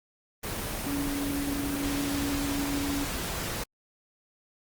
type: tone in noise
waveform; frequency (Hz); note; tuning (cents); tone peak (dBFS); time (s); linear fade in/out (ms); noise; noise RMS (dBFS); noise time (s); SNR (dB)
sine; 282.5; C#4; +33; -29; 0.86-3.05; 10; pink; -33; 0.43-3.64; +1
effects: Opus 24 kbps